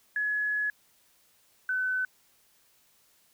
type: tone pair in turn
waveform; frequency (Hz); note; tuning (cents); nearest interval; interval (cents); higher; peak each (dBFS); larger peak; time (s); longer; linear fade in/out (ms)
sine; 1693 / 1511.7; G#6 / F#6; +33 / +37; major second; 196; first; -26; neither; 0.16-0.7 / 1.69-2.05; first; 2
effects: white hiss -65 dBFS RMS until 3.33 s